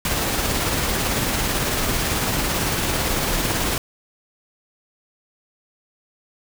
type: noise with tremolo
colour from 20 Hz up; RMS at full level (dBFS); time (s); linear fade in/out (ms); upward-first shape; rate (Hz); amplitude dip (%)
pink; -21; 0.05-3.78; 2; sine; 18; 25
effects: none